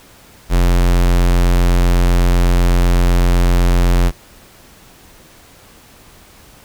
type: tone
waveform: square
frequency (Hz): 43.97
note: F1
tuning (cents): +13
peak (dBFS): -10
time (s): 0.49-4.12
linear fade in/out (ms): 50
effects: pink hiss -44 dBFS RMS until 6.64 s